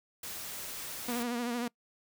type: noise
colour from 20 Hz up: white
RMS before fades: -41 dBFS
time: 0.23-1.23 s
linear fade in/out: 5 ms
type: tone with vibrato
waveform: sawtooth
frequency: 239.8 Hz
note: A#3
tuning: 49 cents sharp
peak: -28 dBFS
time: 1.08-1.68 s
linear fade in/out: 5 ms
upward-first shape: triangle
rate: 13 Hz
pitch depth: 63 cents each way
effects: noise-tail reverb RT60 0.1 s tail -24 dB re dry